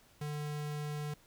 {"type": "tone", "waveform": "square", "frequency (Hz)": 148.7, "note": "D3", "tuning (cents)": 22, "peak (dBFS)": -37, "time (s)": [0.21, 1.14], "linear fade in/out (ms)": 5, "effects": ["pink hiss -64 dBFS RMS until 1.26 s"]}